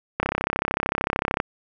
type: click train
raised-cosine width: 0.5 ms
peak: -6 dBFS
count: 41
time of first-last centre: 0.2-1.401 s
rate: 33.3 Hz
effects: none